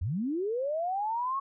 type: linear sweep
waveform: sine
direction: up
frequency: 71.3 to 1111 Hz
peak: -28 dBFS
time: 0.01-1.4 s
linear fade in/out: 10 ms
effects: none